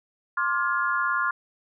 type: chord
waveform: sine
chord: D half-diminished seventh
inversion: third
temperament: just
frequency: 1057.2 / 1174.7 / 1409.6 / 1691.5 Hz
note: C6 / D6 / F6 / Ab6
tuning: +18 / 0 / +16 / +31 cents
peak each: -27 / -31 / -25 / -31 dBFS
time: 0.37-1.31 s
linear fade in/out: 5 ms
effects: none